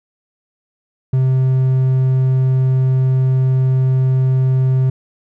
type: tone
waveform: triangle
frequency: 130.5 Hz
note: C3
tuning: 4 cents flat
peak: -9 dBFS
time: 1.13-4.9 s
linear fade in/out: 5 ms
effects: none